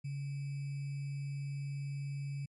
sine tone with sample-and-hold, 140.1 Hz, C#3, 19 cents sharp, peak -36 dBFS, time 0.04-2.46 s, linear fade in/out 10 ms, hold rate 2450 Hz, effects MP3 48 kbps

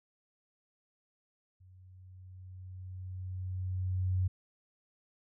sine tone with level ramp, 92.5 Hz, F#2, in tune, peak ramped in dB -55 to -26 dBFS, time 1.6-4.28 s, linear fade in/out 10 ms, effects none

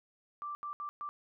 sine tone bursts at uneven times, 1174.7 Hz, D6, in tune, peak -37 dBFS, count 4, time 0.42-0.55 / 0.63-0.73 / 0.8-0.89 / 1.01-1.09 s, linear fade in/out 0 ms, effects none

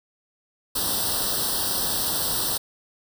white noise with comb filter, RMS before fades -25 dBFS, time 0.75-2.58 s, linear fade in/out 10 ms, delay 0.22 ms, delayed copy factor +1, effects none

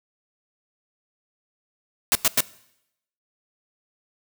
white noise bursts, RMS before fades -18 dBFS, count 3, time 2.12-2.405 s, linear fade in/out 0 ms, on 31 ms, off 96 ms, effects noise-tail reverb RT60 0.8 s tail -21 dB re dry

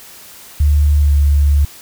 sine tone with pitch glide, 73.42 to 71.91 Hz, D2 to D2, 0 to -36 cents, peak -8 dBFS, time 0.6-1.65 s, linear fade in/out 5 ms, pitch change -36 cents, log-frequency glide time 1-1.09 s, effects white hiss -38 dBFS RMS until 1.81 s

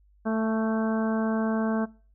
harmonic tone with a mistuned harmonic, 221.4 Hz, A3, 11 cents sharp, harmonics 1 / 2 / 3 / 4 / 5 / 6 / 7, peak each -25 / -32 / -32 / -38 / -38 / -42 / -39 dBFS, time 0.25-1.86 s, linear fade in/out 20 ms, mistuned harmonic 4, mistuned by -18 cents, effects noise-tail reverb RT60 0.4 s tail -23 dB re dry + added 50 Hz sine -57 dBFS peak until 2.14 s

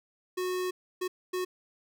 square tone bursts at uneven times, 366.1 Hz, F#4, 18 cents flat, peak -30 dBFS, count 3, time 0.37-0.71 / 1.01-1.08 / 1.33-1.45 s, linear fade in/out 10 ms, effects none

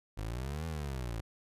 25% pulse exponential two-way sweep, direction up then down, 50.1 to 82.6 to 53.7 Hz, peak -32 dBFS, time 0.17-1.21 s, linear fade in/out 10 ms, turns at 0.66 s, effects resampled to 32000 Hz

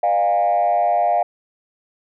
sine tone with frequency modulation, 705 Hz, F5, 16 cents sharp, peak -13 dBFS, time 0.03-1.23 s, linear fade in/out 5 ms, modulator 99.8 Hz, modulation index 0.94, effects tanh soft clip ceiling -11 dBFS

